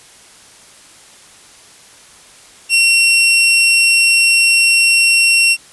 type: tone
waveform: sawtooth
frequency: 2730 Hz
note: F7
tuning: 40 cents flat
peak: -5 dBFS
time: 2.69-5.57 s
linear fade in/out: 50 ms
effects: white hiss -42 dBFS RMS until 5.72 s + resampled to 24000 Hz